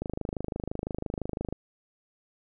click train, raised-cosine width 2 ms, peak -18 dBFS, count 40, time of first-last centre 0.02-1.526 s, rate 25.9 Hz, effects none

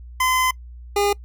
25% pulse tone pair in turn, 1025 / 406.8 Hz, C6 / G#4, -36 / -36 cents, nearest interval octave + major third, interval 1600 cents, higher first, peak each -13 dBFS, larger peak neither, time 0.2-0.51 / 0.96-1.13 s, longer first, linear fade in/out 5 ms, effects noise-tail reverb RT60 0.1 s tail -24 dB re dry + added 60 Hz sine -36 dBFS peak until 1.24 s

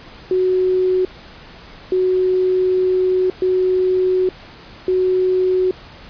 sine tone bursts at uneven times, 370 Hz, F#4, in tune, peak -13 dBFS, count 4, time 0.31-1.05 / 1.92-3.3 / 3.42-4.29 / 4.88-5.71 s, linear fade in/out 2 ms, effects pink hiss -40 dBFS RMS until 6.09 s + resampled to 11025 Hz

